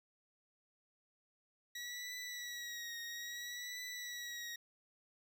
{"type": "tone with vibrato", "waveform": "20% pulse", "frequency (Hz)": 1924, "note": "B6", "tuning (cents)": -46, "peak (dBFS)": -38, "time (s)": [1.75, 4.56], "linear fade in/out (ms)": 5, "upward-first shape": "triangle", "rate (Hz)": 0.6, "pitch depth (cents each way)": 54, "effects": []}